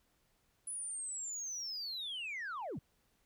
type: linear sweep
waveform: sine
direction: down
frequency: 10070 to 92.2 Hz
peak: -37 dBFS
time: 0.67-2.79 s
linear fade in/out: 5 ms
effects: tanh soft clip ceiling -37 dBFS + pink hiss -75 dBFS RMS until 3.25 s